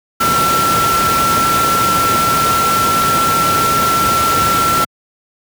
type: tone in noise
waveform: sine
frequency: 1348 Hz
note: E6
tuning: 38 cents sharp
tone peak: -12 dBFS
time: 0.2-4.85 s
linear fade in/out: 10 ms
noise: pink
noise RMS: -17 dBFS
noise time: 0.2-4.85 s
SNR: +2 dB
effects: high-pass 100 Hz 12 dB/octave